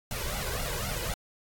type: noise with flanger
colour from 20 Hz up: pink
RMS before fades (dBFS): -33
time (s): 0.11-1.14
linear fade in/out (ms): 2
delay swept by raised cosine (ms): 1.4 to 2.05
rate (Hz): 3.9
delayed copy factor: +0.8
effects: AAC 64 kbps